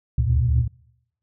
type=tone cluster; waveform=sine; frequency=70 / 75.4 / 84.9 / 117.1 / 124.5 Hz; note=C#2 / D2 / F2 / A#2 / B2; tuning=+18 / +46 / -48 / +8 / +14 cents; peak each=-21 / -23 / -28 / -20 / -26 dBFS; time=0.18-0.68 s; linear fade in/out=5 ms; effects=noise-tail reverb RT60 0.9 s tail -25 dB re dry + tanh soft clip ceiling -8 dBFS